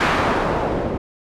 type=noise with low-pass filter sweep; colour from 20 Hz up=white; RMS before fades=-20 dBFS; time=0-0.98 s; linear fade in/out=10 ms; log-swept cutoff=1700 to 440 Hz; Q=0.9; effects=none